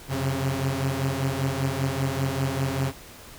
sawtooth tone cluster, 90 / 132.6 / 137.7 Hz, F#2 / C3 / C#3, -47 / +23 / -11 cents, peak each -30 / -23 / -24 dBFS, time 0.08-2.93 s, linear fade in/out 50 ms, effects pink hiss -45 dBFS RMS until 3.38 s

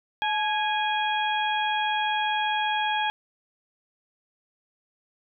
harmonic tone with a mistuned harmonic, 825 Hz, G#5, 12 cents flat, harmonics 1 / 2 / 3 / 4, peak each -25 / -30 / -33 / -31 dBFS, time 0.22-3.1 s, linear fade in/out 0 ms, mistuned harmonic 1, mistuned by +61 cents, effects none

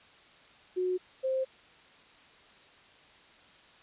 sine tone pair in turn, 366 / 525 Hz, F#4 / C5, -19 / +6 cents, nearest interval tritone, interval 625 cents, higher second, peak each -27 dBFS, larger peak neither, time 0.76-0.98 / 1.23-1.45 s, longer neither, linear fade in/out 20 ms, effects white hiss -57 dBFS RMS until 3.82 s + resampled to 8000 Hz

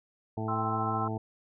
harmonic tone, 110 Hz, A2, in tune, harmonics 1 / 2 / 3 / 4 / 6 / 7 / 8, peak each -34 / -37 / -39 / -40 / -42 / -42 / -43 dBFS, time 0.37-1.18 s, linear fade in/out 5 ms
sine chord, C major, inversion second, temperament equal, 784 / 1046.5 / 1318.5 Hz, G5 / C6 / E6, 0 / 0 / 0 cents, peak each -34 dBFS, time 0.48-1.08 s, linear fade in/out 5 ms
effects none

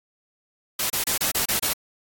white noise bursts, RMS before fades -24 dBFS, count 7, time 0.79-1.734 s, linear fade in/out 5 ms, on 110 ms, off 29 ms, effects AAC 64 kbps

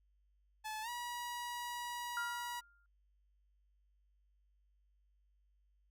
sawtooth tone with pitch glide, 864 to 964.2 Hz, A5 to B5, -32 to -42 cents, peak -37 dBFS, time 0.64-2.61 s, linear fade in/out 20 ms, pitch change +190 cents, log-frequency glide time 0.82-0.89 s
sine tone with exponential decay, 1400 Hz, F6, 4 cents sharp, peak -35 dBFS, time 2.17-2.86 s, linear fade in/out 1 ms, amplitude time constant 150 ms
effects added 50 Hz sine -70 dBFS peak until 5.9 s

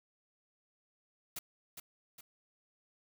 white noise with echo, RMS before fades -41 dBFS, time 1.36-1.39 s, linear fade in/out 5 ms, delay 410 ms, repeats 2, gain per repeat -6 dB, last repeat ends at 2.21 s, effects none

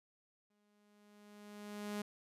sawtooth tone with exponential growth, 207.3 Hz, G#3, 3 cents flat, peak -34 dBFS, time 0.5-2.02 s, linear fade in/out 5 ms, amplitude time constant 330 ms, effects resampled to 32000 Hz

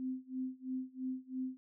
sine tone with tremolo, 258.4 Hz, C4, 21 cents flat, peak -34 dBFS, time 0-1.57 s, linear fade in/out 0 ms, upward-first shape sine, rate 3 Hz, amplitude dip 95%, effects none

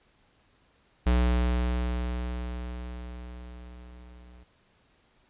square tone with level ramp, 60.9 Hz, B1, 24 cents flat, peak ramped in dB -20 to -50 dBFS, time 1.06-4.44 s, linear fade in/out 10 ms, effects pink hiss -65 dBFS RMS until 5.29 s + resampled to 8000 Hz

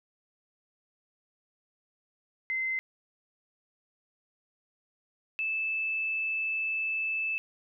sine tone pair in turn, 2066 / 2627 Hz, C7 / E7, -22 / -7 cents, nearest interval major third, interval 415 cents, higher second, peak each -28 dBFS, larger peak neither, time 2.5-2.79 / 5.39-7.38 s, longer second, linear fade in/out 0 ms, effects none

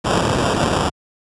pink noise with sample-and-hold, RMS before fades -17 dBFS, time 0.04-0.9 s, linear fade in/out 20 ms, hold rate 2100 Hz, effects high-pass 80 Hz 12 dB/octave + resampled to 22050 Hz

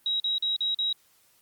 sine tone bursts, 3836 Hz, A#7, 49 cents sharp, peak -24 dBFS, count 5, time 0.06-0.928 s, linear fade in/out 2 ms, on 140 ms, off 42 ms, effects white hiss -63 dBFS RMS until 1.41 s + Opus 32 kbps

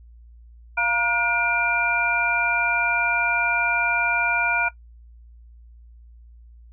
sine tone cluster, 695 / 945 / 1440 / 2380 Hz, F5 / A#5 / F#6 / D7, -9 / +23 / -47 / +22 cents, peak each -29 / -26 / -22 / -22 dBFS, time 0.77-4.69 s, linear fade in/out 10 ms, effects noise-tail reverb RT60 0.1 s tail -18 dB re dry + added 58 Hz sine -44 dBFS peak until 6.72 s

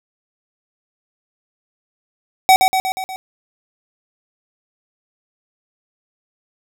square tone with echo, 757 Hz, F#5, 39 cents sharp, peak -7 dBFS, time 2.49-2.56 s, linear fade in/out 0 ms, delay 120 ms, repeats 5, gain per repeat -4 dB, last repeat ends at 3.16 s, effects none

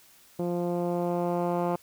10% pulse tone with low-pass filter sweep, 174.61 Hz, F3, in tune, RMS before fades -28 dBFS, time 0.39-1.76 s, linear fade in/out 5 ms, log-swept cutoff 440 to 1000 Hz, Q 0.96, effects white hiss -57 dBFS RMS until 1.82 s

